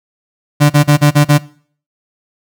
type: tone bursts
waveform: 35% pulse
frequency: 146.83 Hz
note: D3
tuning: in tune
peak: -3 dBFS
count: 6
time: 0.6-1.385 s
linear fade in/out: 20 ms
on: 100 ms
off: 37 ms
effects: noise-tail reverb RT60 0.5 s tail -21 dB re dry